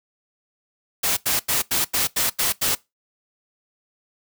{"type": "noise bursts", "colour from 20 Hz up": "white", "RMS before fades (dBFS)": -21, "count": 8, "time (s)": [1.03, 2.752], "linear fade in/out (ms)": 10, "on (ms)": 140, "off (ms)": 86, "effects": ["noise-tail reverb RT60 0.2 s tail -21 dB re dry"]}